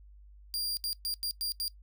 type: tone bursts at uneven times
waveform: sawtooth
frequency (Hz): 4779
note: D8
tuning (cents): +29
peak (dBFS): -28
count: 6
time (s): 0.54-0.77 / 0.84-0.93 / 1.05-1.14 / 1.23-1.31 / 1.41-1.52 / 1.6-1.68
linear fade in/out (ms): 0
effects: noise-tail reverb RT60 0.1 s tail -19 dB re dry + added 50 Hz sine -51 dBFS peak until 1.82 s